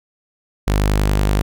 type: tone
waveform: sawtooth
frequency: 50.6 Hz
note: G#1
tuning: 44 cents flat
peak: -10 dBFS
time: 0.67-1.42 s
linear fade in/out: 10 ms
effects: none